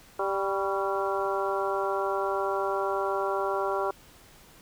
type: harmonic tone with a mistuned harmonic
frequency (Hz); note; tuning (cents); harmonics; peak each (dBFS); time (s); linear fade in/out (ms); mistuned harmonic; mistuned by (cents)
196; G3; 0; 2 / 3 / 4 / 5 / 6 / 7; -30 / -32 / -33 / -34 / -35 / -35; 0.19-3.91; 5; 6; -72
effects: pink hiss -54 dBFS RMS until 4.61 s